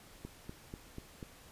click train, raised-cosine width 3 ms, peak -30 dBFS, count 5, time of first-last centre 0.25-1.228 s, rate 4.09 Hz, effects pink hiss -57 dBFS RMS until 1.51 s + resampled to 32000 Hz

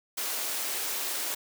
white high-pass noise, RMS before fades -32 dBFS, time 0.17-1.35 s, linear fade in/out 10 ms, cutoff 290 Hz, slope 24 dB/octave, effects none

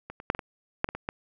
clicks, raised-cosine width 0.5 ms, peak -23 / -27 / -7 / -18 / -19 / -8 / -19 / -19 / -15 dBFS, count 9, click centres 0.1 / 0.201 / 0.301 / 0.349 / 0.392 / 0.844 / 0.889 / 0.95 / 1.089 s, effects none

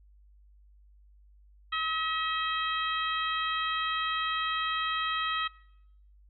harmonic tone, 640 Hz, D#5, 49 cents sharp, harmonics 2 / 3 / 4 / 5 / 6, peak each -31 / -35 / -38 / -35 / -40 dBFS, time 1.72-5.48 s, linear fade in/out 10 ms, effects noise-tail reverb RT60 0.8 s tail -23 dB re dry + added 50 Hz sine -55 dBFS peak until 6.29 s

